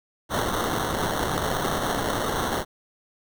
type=noise with sample-and-hold; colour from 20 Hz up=blue; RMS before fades=-26 dBFS; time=0.29-2.65 s; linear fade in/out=50 ms; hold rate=2450 Hz; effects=none

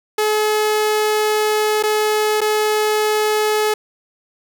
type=tone with dropouts; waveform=sawtooth; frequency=426.8 Hz; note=G#4; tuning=47 cents sharp; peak=-11 dBFS; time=0.18-3.74 s; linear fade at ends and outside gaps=5 ms; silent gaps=1.827-1.835 / 2.407-2.414 s; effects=none

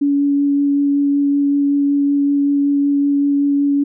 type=tone with vibrato; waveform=sine; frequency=283.5 Hz; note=C#4; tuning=39 cents sharp; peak=-12 dBFS; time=0.01-3.84 s; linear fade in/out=10 ms; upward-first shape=sine; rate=5.3 Hz; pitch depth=8 cents each way; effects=none

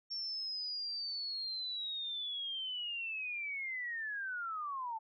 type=linear sweep; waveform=sine; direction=down; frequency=5480 to 865 Hz; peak=-37 dBFS; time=0.1-4.99 s; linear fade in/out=20 ms; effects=none

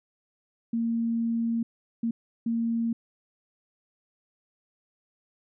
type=tone bursts at uneven times; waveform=sine; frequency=230.5 Hz; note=A#3; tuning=19 cents flat; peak=-24 dBFS; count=3; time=0.73-1.63 / 2.03-2.11 / 2.46-2.93 s; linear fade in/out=5 ms; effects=none

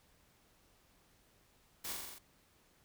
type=noise with echo; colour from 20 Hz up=white; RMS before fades=-42 dBFS; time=1.84-1.93 s; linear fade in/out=10 ms; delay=43 ms; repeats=6; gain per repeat=-2 dB; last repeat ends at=2.188 s; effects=pink hiss -69 dBFS RMS until 2.84 s

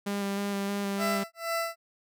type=tone with vibrato; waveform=sawtooth; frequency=200 Hz; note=G3; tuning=35 cents sharp; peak=-25 dBFS; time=0.06-1.24 s; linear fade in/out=10 ms; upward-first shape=square; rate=3.2 Hz; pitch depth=13 cents each way
type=tone with tremolo; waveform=20% pulse; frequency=668 Hz; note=E5; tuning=23 cents sharp; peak=-22 dBFS; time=0.97-1.76 s; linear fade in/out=50 ms; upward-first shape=sine; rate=2.1 Hz; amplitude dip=100%
effects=none

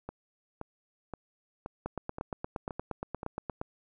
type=two click trains; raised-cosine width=1 ms; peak=-24 / -20 dBFS; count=7 / 16; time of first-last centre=0.09-3.231 / 1.86-3.614 s; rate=1.91 / 8.55 Hz; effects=none

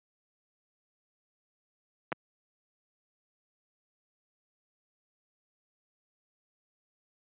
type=clicks; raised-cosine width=0.5 ms; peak=-17 / -16 dBFS; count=2; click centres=2.12 / 2.126 s; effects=high-pass 150 Hz 12 dB/octave + resampled to 8000 Hz

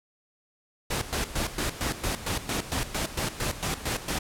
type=noise with tremolo; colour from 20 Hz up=pink; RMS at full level=-28 dBFS; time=0.9-4.19 s; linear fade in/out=10 ms; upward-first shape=square; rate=4.4 Hz; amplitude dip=75%; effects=low-pass 12000 Hz 12 dB/octave

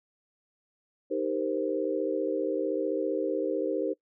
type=chord; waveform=sine; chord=C minor seventh; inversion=first; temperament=equal with one note detuned; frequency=311.1 / 392 / 466.2 / 521.7 Hz; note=Eb4 / G4 / Bb4 / C5; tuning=0 / 0 / 0 / -5 cents; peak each=-32 dBFS; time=1.1-3.94 s; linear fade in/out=20 ms; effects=noise-tail reverb RT60 0.1 s tail -22 dB re dry

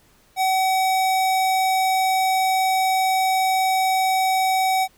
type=tone; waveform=square; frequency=757 Hz; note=F#5; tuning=39 cents sharp; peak=-18 dBFS; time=0.36-4.88 s; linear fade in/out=50 ms; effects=pink hiss -57 dBFS RMS until 4.97 s

